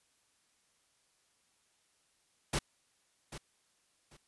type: noise with echo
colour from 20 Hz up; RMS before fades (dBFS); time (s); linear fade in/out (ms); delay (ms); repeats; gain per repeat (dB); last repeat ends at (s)
pink; -32; 2.53-2.59; 5; 790; 2; -13; 4.17
effects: white hiss -73 dBFS RMS until 4.27 s + resampled to 24000 Hz